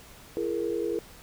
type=tone cluster; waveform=sine; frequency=338.2 / 418.1 / 468.8 Hz; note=E4 / G#4 / A#4; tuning=+44 / +12 / +10 cents; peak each=-31 dBFS; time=0.37-0.99 s; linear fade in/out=0 ms; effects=pink hiss -50 dBFS RMS until 1.22 s